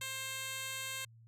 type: tone with band-pass filter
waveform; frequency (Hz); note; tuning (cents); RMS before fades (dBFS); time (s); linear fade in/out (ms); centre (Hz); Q
10% pulse; 529; C5; +19; -41; 0.01-1.05; 5; 7200; 0.54
effects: added 114 Hz sine -56 dBFS peak until 1.27 s